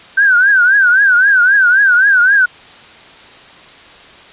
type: tone with vibrato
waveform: sine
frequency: 1535 Hz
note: G6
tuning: 37 cents flat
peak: -6 dBFS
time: 0.17-2.46 s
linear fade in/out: 10 ms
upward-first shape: triangle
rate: 3.8 Hz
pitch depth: 160 cents each way
effects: white hiss -38 dBFS RMS until 4.32 s + resampled to 8000 Hz